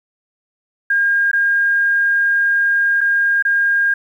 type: tone with dropouts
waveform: sine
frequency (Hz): 1615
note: G#6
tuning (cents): -49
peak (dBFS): -12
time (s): 0.9-3.94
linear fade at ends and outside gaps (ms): 5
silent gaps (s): 1.315-1.331 / 3.008-3.012 / 3.425-3.45
effects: 8-bit